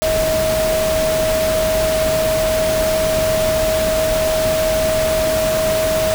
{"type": "tone in noise", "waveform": "sine", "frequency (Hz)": 634, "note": "D#5", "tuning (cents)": 32, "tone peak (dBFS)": -15, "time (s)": [0.02, 6.14], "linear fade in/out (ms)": 0, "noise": "pink", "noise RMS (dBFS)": -22, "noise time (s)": [0.02, 6.14], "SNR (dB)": 4, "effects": []}